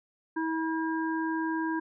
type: harmonic tone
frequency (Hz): 322.5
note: E4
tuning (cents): -38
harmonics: 1 / 3 / 5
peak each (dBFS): -29 / -34 / -36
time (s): 0.36-1.8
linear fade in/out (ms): 10
effects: none